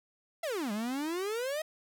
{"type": "exponential two-way sweep", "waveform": "45% pulse", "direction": "down then up", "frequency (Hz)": [698.5, 200.6, 641], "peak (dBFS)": -32, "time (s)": [0.43, 1.62], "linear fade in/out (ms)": 5, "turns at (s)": 0.72, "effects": []}